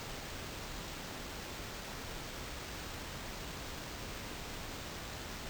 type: noise with sample-and-hold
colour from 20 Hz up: pink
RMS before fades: -44 dBFS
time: 0-5.49 s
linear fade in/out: 0 ms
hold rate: 11025 Hz
effects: none